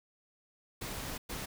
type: noise bursts at uneven times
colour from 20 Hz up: pink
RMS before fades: -40 dBFS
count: 2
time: 0.81-1.18 / 1.29-1.46 s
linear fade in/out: 10 ms
effects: none